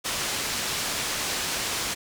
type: low-pass noise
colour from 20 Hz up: white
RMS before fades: -29 dBFS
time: 0.04-1.95 s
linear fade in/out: 20 ms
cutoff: 7000 Hz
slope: 12 dB/octave
effects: none